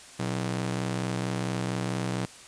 sawtooth ring-modulated tone, 150.8 Hz, D3, 46 cents sharp, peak -21 dBFS, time 0.19-2.26 s, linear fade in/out 10 ms, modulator 32.2 Hz, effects white hiss -48 dBFS RMS until 2.47 s + resampled to 22050 Hz

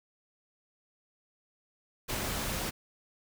pink noise, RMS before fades -34 dBFS, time 2.08-2.71 s, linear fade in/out 20 ms, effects none

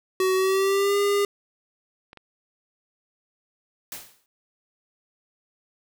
square tone with pitch glide, 375.3 to 404.6 Hz, F#4 to G#4, +25 to -45 cents, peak -20 dBFS, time 0.2-1.25 s, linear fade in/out 2 ms, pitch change +130 cents, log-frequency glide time 0.35-0.97 s
clicks, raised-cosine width 0.3 ms, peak -28 dBFS, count 2, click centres 2.131 / 2.173 s
white noise with exponential decay, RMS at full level -33 dBFS, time 3.92-4.26 s, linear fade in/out 1 ms, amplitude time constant 73 ms
effects none

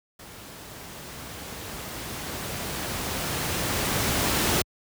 pink noise with level ramp, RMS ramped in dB -44 to -22 dBFS, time 0.19-4.62 s, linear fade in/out 5 ms, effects high-pass 60 Hz 12 dB/octave

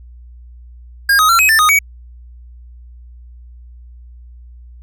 square tone with pitch steps, 1620 / 1258 / 1360 / 2539 / 1778 / 1243 / 2262 Hz, G#6 / D#6 / F6 / D#7 / A6 / D#6 / C#7, -43 / +19 / -46 / +34 / +18 / -2 / +34 cents, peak -9 dBFS, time 1.09-1.79 s, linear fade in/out 5 ms, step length 100 ms, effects added 60 Hz sine -35 dBFS peak until 4.82 s

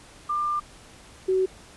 sine tone pair in turn, 1194 / 376.1 Hz, D6 / F#4, +28 / +28 cents, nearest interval octave + minor sixth, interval 2000 cents, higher first, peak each -23 / -19 dBFS, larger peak second, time 0.29-0.6 / 1.28-1.46 s, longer first, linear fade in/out 10 ms, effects pink hiss -49 dBFS RMS until 1.76 s + resampled to 24000 Hz

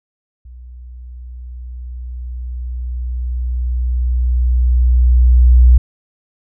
sine tone with level ramp, 61.4 Hz, B1, 9 cents flat, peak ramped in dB -33 to -3 dBFS, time 0.45-5.78 s, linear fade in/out 5 ms, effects none

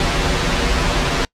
pink noise with comb filter, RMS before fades -17 dBFS, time 0-1.25 s, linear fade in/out 2 ms, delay 9.5 ms, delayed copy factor -0.85, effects noise-tail reverb RT60 0.1 s tail -25 dB re dry + low-pass 5000 Hz 12 dB/octave

